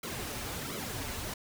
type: noise with flanger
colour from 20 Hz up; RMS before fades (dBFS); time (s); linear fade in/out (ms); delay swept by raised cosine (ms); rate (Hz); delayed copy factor
pink; -38; 0.03-1.34; 5; 1.1 to 6.4; 1.4; -0.85
effects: none